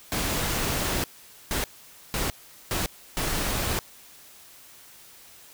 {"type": "noise bursts at uneven times", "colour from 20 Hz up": "pink", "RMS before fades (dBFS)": -27, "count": 5, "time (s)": [[0.12, 1.04], [1.51, 1.64], [2.14, 2.3], [2.71, 2.86], [3.17, 3.79]], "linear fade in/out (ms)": 0, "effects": ["white hiss -50 dBFS RMS until 5.53 s"]}